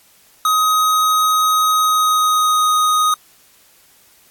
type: tone with pitch glide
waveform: square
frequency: 1259 to 1247.4 Hz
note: D#6 to D#6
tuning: +20 to +4 cents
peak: -13 dBFS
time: 0.45-3.14 s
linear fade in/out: 2 ms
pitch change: -16 cents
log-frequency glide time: 1.74-2.7 s
effects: white hiss -51 dBFS RMS until 4.3 s + AAC 64 kbps